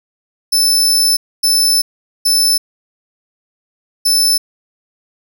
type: tone bursts at uneven times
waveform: sawtooth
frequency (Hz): 5274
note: E8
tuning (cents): 0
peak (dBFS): -7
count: 4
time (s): 0.52-1.17 / 1.43-1.82 / 2.25-2.58 / 4.05-4.38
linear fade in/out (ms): 10
effects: none